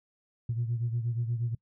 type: beating tone pair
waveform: sine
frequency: 116.54 / 124.94 Hz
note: A#2 / B2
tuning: 0 / +20 cents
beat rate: 8.4 Hz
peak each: -28 / -34 dBFS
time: 0.49-1.55 s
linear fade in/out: 5 ms
effects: noise-tail reverb RT60 0.1 s tail -25 dB re dry + tanh soft clip ceiling -22 dBFS